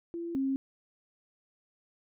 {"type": "tone pair in turn", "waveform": "sine", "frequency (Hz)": [339.2, 269.2], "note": ["E4", "C4"], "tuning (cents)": [50, 49], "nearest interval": "major third", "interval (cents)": 401, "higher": "first", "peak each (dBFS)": [-34, -27], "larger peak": "second", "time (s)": [[0.14, 0.35], [0.35, 0.56]], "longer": "neither", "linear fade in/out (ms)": 0, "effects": []}